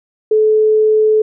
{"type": "tone", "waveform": "sine", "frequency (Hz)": 432, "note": "A4", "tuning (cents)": -32, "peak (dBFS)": -8, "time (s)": [0.31, 1.22], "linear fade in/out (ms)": 5, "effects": []}